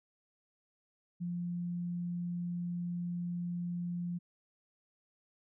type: tone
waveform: sine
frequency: 174.61 Hz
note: F3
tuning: in tune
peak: -34 dBFS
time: 1.2-4.19 s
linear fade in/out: 20 ms
effects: none